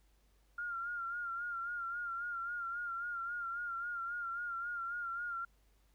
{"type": "tone with vibrato", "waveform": "sine", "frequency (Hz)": 1396.9, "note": "F6", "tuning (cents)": 0, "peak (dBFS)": -37, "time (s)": [0.58, 5.45], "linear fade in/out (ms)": 5, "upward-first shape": "sine", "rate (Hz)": 3.7, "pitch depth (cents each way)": 49, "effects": ["added 50 Hz sine -67 dBFS peak until 5.94 s", "pink hiss -75 dBFS RMS until 5.94 s"]}